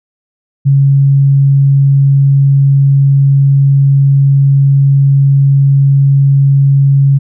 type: tone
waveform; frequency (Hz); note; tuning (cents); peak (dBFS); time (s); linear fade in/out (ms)
sine; 138.4; C#3; -2; -4; 0.65-7.19; 20
effects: none